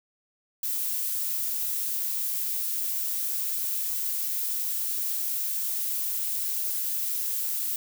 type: noise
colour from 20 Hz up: violet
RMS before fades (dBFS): -29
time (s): 0.63-7.76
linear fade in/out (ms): 2
effects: none